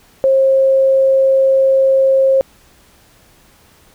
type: tone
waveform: sine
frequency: 535 Hz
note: C5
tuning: 38 cents sharp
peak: -8 dBFS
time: 0.24-2.41 s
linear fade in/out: 0 ms
effects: pink hiss -49 dBFS RMS until 3.94 s